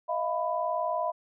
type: tone cluster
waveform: sine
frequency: 631 / 691 / 994 Hz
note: D#5 / F5 / B5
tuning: +24 / -19 / +11 cents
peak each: -31 dBFS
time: 0.08-1.12 s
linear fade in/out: 20 ms
effects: none